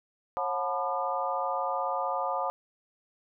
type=tone cluster; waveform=sine; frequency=543 / 723 / 876 / 992 / 1206 Hz; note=C#5 / F#5 / A5 / B5 / D6; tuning=-36 / -40 / -8 / +7 / +46 cents; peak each=-34 / -33 / -34 / -35 / -34 dBFS; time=0.37-2.5 s; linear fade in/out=0 ms; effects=none